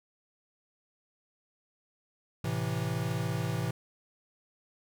square chord, A minor, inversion none, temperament equal, 110 / 130.81 / 164.81 Hz, A2 / C3 / E3, 0 / 0 / 0 cents, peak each -35 / -35 / -35 dBFS, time 2.44-3.71 s, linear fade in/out 5 ms, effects none

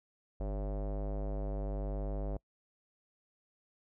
square tone with low-pass filter, 50.4 Hz, G1, 49 cents sharp, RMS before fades -36 dBFS, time 0.4-2.37 s, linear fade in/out 5 ms, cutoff 610 Hz, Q 2.9, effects noise-tail reverb RT60 0.1 s tail -26 dB re dry

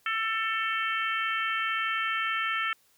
harmonic tone, 444.8 Hz, A4, 19 cents sharp, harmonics 3 / 4 / 5 / 6 / 7, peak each -30 / -32 / -34 / -36 / -37 dBFS, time 0.06-2.73 s, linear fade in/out 2 ms, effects white hiss -65 dBFS RMS until 2.97 s

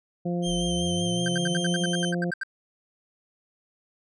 harmonic tone, 174.61 Hz, F3, in tune, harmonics 1 / 2 / 3 / 4, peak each -26 / -32 / -34 / -38 dBFS, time 0.25-2.31 s, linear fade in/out 10 ms
sawtooth tone with vibrato, 3136 Hz, G7, in tune, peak -27 dBFS, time 0.42-2.13 s, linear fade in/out 50 ms, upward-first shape triangle, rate 5.3 Hz, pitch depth 33 cents each way
sine linear sweep, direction up, 38.89 to 196 Hz, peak -34 dBFS, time 0.45-1.9 s, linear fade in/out 50 ms
triangle tone bursts, 1568 Hz, G6, in tune, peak -25 dBFS, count 13, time 1.26-2.434 s, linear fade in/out 2 ms, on 22 ms, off 74 ms
effects resampled to 24000 Hz

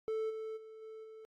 triangle tone with level steps, 440 Hz, A4, in tune, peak -31 / -37 / -47 / -44 / -47 dBFS, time 0.08-1.25 s, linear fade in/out 0 ms, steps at 0.29 / 0.56 / 0.81 / 1.03 s, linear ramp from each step 20 ms, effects AAC 48 kbps

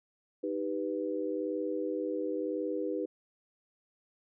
sine chord, Eb augmented, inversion none, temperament equal, 311.1 / 392 / 493.9 Hz, Eb4 / G4 / B4, 0 / 0 / 0 cents, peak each -35 / -36 / -35 dBFS, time 0.43-3.06 s, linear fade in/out 10 ms, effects none

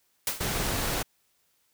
white noise with exponential decay, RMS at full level -25 dBFS, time 0.27-0.52 s, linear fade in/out 2 ms, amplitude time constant 53 ms
pink noise, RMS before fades -29 dBFS, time 0.4-1.03 s, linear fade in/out 10 ms
effects white hiss -70 dBFS RMS until 1.73 s

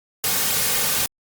white noise with comb filter, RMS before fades -21 dBFS, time 0.24-1.06 s, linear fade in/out 0 ms, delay 3 ms, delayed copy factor -0.55, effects Opus 48 kbps

